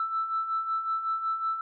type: beating tone pair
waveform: sine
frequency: 1318.5 / 1323.9 Hz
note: E6 / E6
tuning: 0 / +7 cents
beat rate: 5.4 Hz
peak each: -34 / -27 dBFS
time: 0-1.61 s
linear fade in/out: 2 ms
effects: tanh soft clip ceiling -20 dBFS